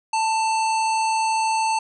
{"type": "harmonic tone with a mistuned harmonic", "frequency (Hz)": 887, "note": "A5", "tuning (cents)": 14, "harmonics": [1, 3, 5, 7, 9, 10], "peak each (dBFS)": [-19, -29, -33, -36, -38, -39], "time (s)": [0.13, 1.79], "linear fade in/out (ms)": 5, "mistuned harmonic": 7, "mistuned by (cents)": 21, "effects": []}